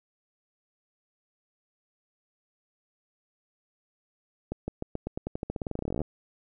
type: accelerating click train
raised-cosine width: 2 ms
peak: -18 dBFS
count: 27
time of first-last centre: 4.52-6.017 s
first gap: 160 ms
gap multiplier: 0.9
effects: none